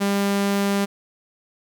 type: tone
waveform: sawtooth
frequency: 199.7 Hz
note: G3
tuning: 32 cents sharp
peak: -15 dBFS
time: 0-0.86 s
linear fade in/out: 20 ms
effects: none